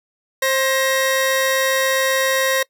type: tone pair together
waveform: sawtooth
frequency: 530 / 1888.7 Hz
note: C5 / A#6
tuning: +22 / +22 cents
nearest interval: octave + minor seventh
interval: 2200 cents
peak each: -14 / -17 dBFS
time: 0.42-2.63 s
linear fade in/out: 5 ms
effects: noise-tail reverb RT60 0.1 s tail -23 dB re dry